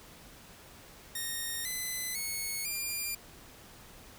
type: tone with pitch steps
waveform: 5% pulse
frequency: 1850 / 2017 / 2200 / 2399 Hz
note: A#6 / B6 / C#7 / D7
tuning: -14 / +36 / -14 / +36 cents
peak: -24 dBFS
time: 1.15-3.15 s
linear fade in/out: 5 ms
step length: 500 ms
effects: pink hiss -53 dBFS RMS until 4.18 s